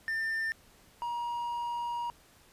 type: tone pair in turn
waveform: triangle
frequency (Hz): 1795 / 950.9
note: A6 / A#5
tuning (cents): +34 / +34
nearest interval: major seventh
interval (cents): 1100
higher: first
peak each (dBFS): -28 / -30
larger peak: first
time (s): 0.08-0.52 / 1.02-2.1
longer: second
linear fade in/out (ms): 0
effects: pink hiss -60 dBFS RMS until 2.52 s + resampled to 32000 Hz